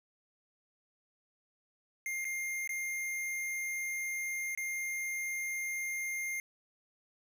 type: tone with dropouts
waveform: square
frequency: 2114 Hz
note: C7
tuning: 17 cents sharp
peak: -35 dBFS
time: 2.06-6.4 s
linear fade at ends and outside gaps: 1 ms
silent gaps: 2.245-2.251 / 2.675-2.692 / 4.55-4.575 s
effects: none